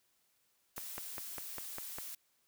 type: noise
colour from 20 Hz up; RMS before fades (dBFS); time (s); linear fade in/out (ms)
blue; -45; 0.76-2.15; 5
type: click train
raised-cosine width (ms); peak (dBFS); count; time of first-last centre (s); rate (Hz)
0.5; -27; 7; 0.78-1.985; 4.98
effects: white hiss -75 dBFS RMS until 2.47 s